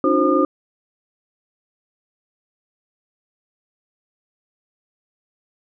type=tone cluster; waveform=sine; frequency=282.9 / 310.7 / 362 / 528 / 1213 Hz; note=C#4 / D#4 / F#4 / C5 / D#6; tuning=+35 / -2 / -38 / +16 / -44 cents; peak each=-20 dBFS; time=0.04-0.45 s; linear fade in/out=2 ms; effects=none